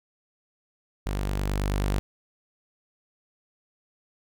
sawtooth tone with level ramp, 49.3 Hz, G1, 11 cents sharp, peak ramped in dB -23 to -19 dBFS, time 1.06-1.99 s, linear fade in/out 0 ms, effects none

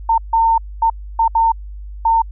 sine tone bursts at uneven times, 908 Hz, A#5, 46 cents flat, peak -10 dBFS, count 6, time 0.09-0.18 / 0.33-0.58 / 0.82-0.9 / 1.19-1.28 / 1.35-1.52 / 2.05-2.22 s, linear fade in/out 5 ms, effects added 50 Hz sine -28 dBFS peak until 2.31 s

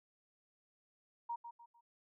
sine tone with echo, 940 Hz, A#5, 14 cents sharp, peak -37 dBFS, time 1.29-1.36 s, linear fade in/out 10 ms, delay 150 ms, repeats 3, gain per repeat -9 dB, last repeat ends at 1.81 s, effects none

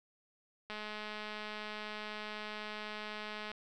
click train, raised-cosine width 0.3 ms, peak -27 dBFS, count 598, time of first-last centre 0.7-3.516 s, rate 212 Hz, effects none

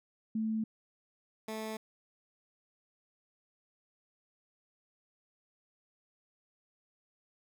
sine / 15% pulse tone pair in turn, 220 / 218.9 Hz, A3 / A3, 0 / -9 cents, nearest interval unison, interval 9 cents, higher first, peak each -30 / -31 dBFS, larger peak first, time 0.35-0.64 / 1.48-1.77 s, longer neither, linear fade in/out 5 ms, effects none

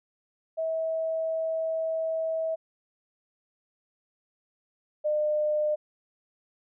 sine tone pair in turn, 646 / 604.1 Hz, E5 / D5, -35 / +49 cents, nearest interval minor second, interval 116 cents, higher first, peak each -26 / -23 dBFS, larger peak second, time 0.57-2.56 / 5.04-5.76 s, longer first, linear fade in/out 20 ms, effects none

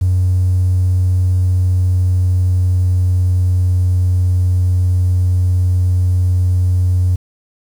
triangle tone with pitch glide, 91.6 to 90.76 Hz, F#2 to F#2, -17 to -33 cents, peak -7 dBFS, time 0.01-7.16 s, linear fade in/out 10 ms, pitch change -16 cents, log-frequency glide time 0.95-4.32 s, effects tanh soft clip ceiling -7 dBFS + 7-bit

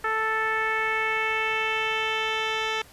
10% pulse tone with low-pass filter sweep, 440 Hz, A4, in tune, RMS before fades -26 dBFS, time 0.04-2.82 s, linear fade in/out 5 ms, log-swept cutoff 1600 to 4000 Hz, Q 2.6, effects pink hiss -51 dBFS RMS until 2.92 s + resampled to 32000 Hz

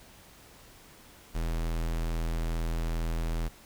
square tone, 41.16 Hz, E1, 2 cents flat, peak -29 dBFS, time 1.34-3.49 s, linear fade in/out 20 ms, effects pink hiss -54 dBFS RMS until 3.65 s

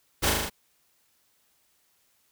pink noise with echo, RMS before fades -24 dBFS, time 0.22-0.31 s, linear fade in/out 20 ms, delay 38 ms, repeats 5, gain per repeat -2 dB, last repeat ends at 0.5 s, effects white hiss -68 dBFS RMS until 2.31 s

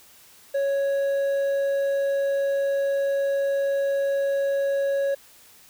triangle tone with hard clipping, 554.4 Hz, C#5, in tune, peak -22 dBFS, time 0.54-5.15 s, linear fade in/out 10 ms, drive 7 dB, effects white hiss -52 dBFS RMS until 5.69 s

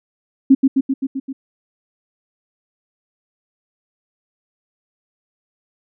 sine tone with echo, 268.5 Hz, C4, 45 cents sharp, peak -5 dBFS, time 0.5-0.55 s, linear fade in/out 10 ms, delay 130 ms, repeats 6, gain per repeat -3 dB, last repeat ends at 1.33 s, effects none

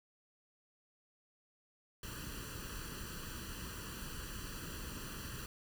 pink noise with comb filter, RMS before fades -45 dBFS, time 2.03-5.46 s, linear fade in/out 2 ms, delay 0.68 ms, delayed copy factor +0.8, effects none

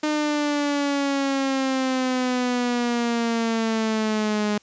sawtooth exponential sweep, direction down, 304.6 to 207.7 Hz, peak -17 dBFS, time 0.03-4.58 s, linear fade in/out 5 ms, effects white hiss -57 dBFS RMS until 4.62 s + resampled to 16000 Hz

